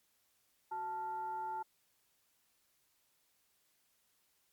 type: tone with frequency modulation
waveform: sine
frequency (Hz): 880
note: A5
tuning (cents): 0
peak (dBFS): -37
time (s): 0.71-1.63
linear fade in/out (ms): 10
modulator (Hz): 508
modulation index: 0.39
effects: white hiss -75 dBFS RMS until 4.52 s + MP3 96 kbps